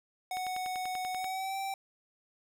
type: tone with pitch glide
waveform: square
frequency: 740 to 778.1 Hz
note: F#5 to G5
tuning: 0 to -13 cents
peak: -34 dBFS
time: 0.31-1.74 s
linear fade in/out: 2 ms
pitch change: +87 cents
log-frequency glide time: 1.14-1.57 s
type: click train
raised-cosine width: 0.3 ms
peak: -27 dBFS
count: 10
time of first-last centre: 0.37-1.244 s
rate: 10.3 Hz
effects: none